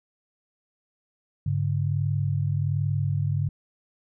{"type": "tone pair together", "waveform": "sine", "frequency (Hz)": [101.6, 142.88], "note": ["G#2", "D3"], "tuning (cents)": [-38, -47], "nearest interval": "tritone", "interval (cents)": 591, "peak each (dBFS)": -25, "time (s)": [1.46, 3.49], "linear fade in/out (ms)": 5, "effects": []}